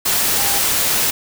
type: tone in noise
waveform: sine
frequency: 800 Hz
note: G5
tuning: 35 cents sharp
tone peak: -27 dBFS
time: 0.37-0.6 s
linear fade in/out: 10 ms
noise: white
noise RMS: -17 dBFS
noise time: 0.05-1.11 s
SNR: -13 dB
effects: none